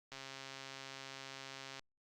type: click train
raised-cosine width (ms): 0.2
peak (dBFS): -30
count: 227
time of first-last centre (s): 0.12-1.794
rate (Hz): 135
effects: Opus 48 kbps